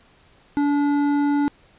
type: tone with hard clipping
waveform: sine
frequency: 288 Hz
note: D4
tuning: 34 cents flat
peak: -19 dBFS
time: 0.57-1.48 s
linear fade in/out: 0 ms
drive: 10 dB
effects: pink hiss -55 dBFS RMS until 1.78 s + resampled to 8000 Hz